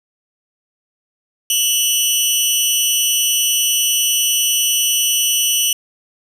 15% pulse tone with amplitude modulation, 2960 Hz, F#7, in tune, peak -3 dBFS, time 1.5-5.73 s, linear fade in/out 2 ms, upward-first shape sine, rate 270 Hz, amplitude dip 75%, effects none

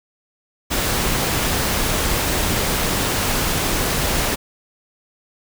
pink noise, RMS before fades -20 dBFS, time 0.7-4.36 s, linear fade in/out 20 ms, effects none

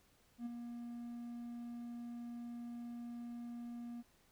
triangle tone with ADSR envelope, 237.7 Hz, A#3, 34 cents sharp, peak -36 dBFS, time 0.38-4.03 s, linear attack 79 ms, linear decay 16 ms, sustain -6 dB, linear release 31 ms, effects pink hiss -71 dBFS RMS until 4.31 s

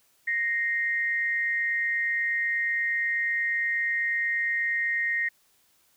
sine tone pair together, 1864.7 / 2093 Hz, A#6 / C7, 0 / 0 cents, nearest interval major second, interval 200 cents, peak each -25 / -30 dBFS, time 0.27-5.29 s, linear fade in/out 10 ms, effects white hiss -65 dBFS RMS until 5.96 s

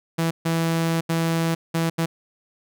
sawtooth tone bursts at uneven times, 164.81 Hz, E3, in tune, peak -16 dBFS, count 5, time 0.18-0.31 / 0.45-1.01 / 1.09-1.55 / 1.74-1.9 / 1.98-2.06 s, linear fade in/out 10 ms, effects none

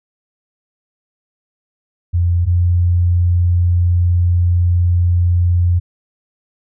sine tone pair in turn, 86.9 / 87.86 Hz, F2 / F2, -8 / +11 cents, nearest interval unison, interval 19 cents, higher second, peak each -11 / -10 dBFS, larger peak second, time 2.13-2.46 / 2.46-5.8 s, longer second, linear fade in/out 20 ms, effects none

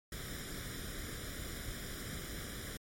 pink noise with comb filter, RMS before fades -43 dBFS, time 0.12-2.77 s, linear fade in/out 2 ms, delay 0.56 ms, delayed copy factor +0.75, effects MP3 64 kbps

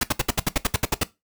pink noise bursts, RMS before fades -20 dBFS, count 12, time 0.01-1.035 s, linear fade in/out 5 ms, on 24 ms, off 67 ms, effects noise-tail reverb RT60 0.2 s tail -17 dB re dry

